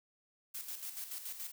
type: noise with tremolo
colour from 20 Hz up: blue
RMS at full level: -42 dBFS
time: 0.54-1.52 s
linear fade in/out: 10 ms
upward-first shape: square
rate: 7 Hz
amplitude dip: 55%
effects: none